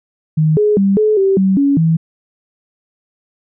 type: tone with pitch steps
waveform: sine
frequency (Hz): 155.8 / 420 / 196.5 / 428.6 / 387.8 / 191.5 / 280.5 / 162.5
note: D#3 / G#4 / G3 / A4 / G4 / G3 / C#4 / E3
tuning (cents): +3 / +19 / +4 / -45 / -19 / -40 / +21 / -24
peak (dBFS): -9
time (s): 0.37-1.97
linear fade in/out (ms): 10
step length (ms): 200
effects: none